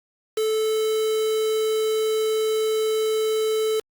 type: tone with quantisation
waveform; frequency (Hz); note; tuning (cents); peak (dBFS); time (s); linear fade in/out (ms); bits
triangle; 436.9; A4; -12; -18; 0.37-3.8; 5; 5
effects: Opus 48 kbps